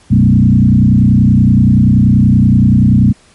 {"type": "tone with frequency modulation", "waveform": "sine", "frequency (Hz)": 162.9, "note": "E3", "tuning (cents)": -20, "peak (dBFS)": -4, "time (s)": [0.1, 3.13], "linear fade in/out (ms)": 20, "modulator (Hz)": 30.5, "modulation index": 2.6, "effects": ["pink hiss -46 dBFS RMS until 3.34 s", "MP3 48 kbps"]}